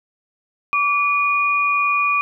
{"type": "tone pair together", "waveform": "sine", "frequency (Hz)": [1154, 2445], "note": ["D6", "D#7"], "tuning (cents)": [-31, -31], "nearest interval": "octave + minor second", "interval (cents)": 1300, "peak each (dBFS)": -18, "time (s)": [0.73, 2.21], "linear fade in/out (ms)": 0, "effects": []}